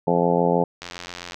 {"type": "harmonic tone", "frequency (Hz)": 86.4, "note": "F2", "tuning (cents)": -18, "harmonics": [2, 3, 4, 5, 6, 7, 8, 9, 10], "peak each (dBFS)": [-23, -27, -29, -23, -23, -29, -27, -29, -26], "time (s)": [0.07, 0.64], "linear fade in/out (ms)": 5}
{"type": "click train", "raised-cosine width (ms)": 0.2, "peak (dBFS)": -16, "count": 47, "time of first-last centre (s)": [0.82, 1.344], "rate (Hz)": 87.8}
{"effects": []}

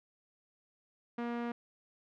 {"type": "tone with low-pass filter", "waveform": "sawtooth", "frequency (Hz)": 237.3, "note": "A#3", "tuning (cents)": 31, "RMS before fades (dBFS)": -37, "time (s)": [1.18, 1.52], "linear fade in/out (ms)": 5, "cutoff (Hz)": 1900, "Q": 0.84, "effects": []}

